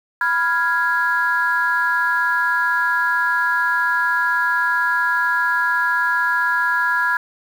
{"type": "chord", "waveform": "sine", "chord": "F diminished", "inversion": "second", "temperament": "equal", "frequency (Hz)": [987.8, 1396.9, 1661.2], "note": ["Cb6", "F6", "Ab6"], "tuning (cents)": [0, 0, 0], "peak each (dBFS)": [-21, -20, -18], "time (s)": [0.21, 7.17], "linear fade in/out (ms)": 2, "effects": ["tanh soft clip ceiling -8 dBFS", "7-bit"]}